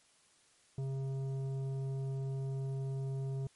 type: tone with tanh clipping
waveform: triangle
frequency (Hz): 134.8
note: C#3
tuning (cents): -48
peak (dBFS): -36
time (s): 0.78-3.47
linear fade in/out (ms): 2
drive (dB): 14
effects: white hiss -67 dBFS RMS until 3.55 s + MP3 48 kbps